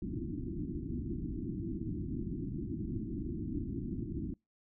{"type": "low-pass noise", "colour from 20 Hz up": "white", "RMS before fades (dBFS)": -38, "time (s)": [0.02, 4.34], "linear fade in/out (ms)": 2, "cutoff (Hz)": 350, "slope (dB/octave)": 96, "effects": ["noise-tail reverb RT60 0.2 s tail -26 dB re dry"]}